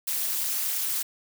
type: noise with amplitude modulation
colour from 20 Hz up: blue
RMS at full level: -24 dBFS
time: 0.07-1.03 s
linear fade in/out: 10 ms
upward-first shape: sine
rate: 229 Hz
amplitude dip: 95%
effects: none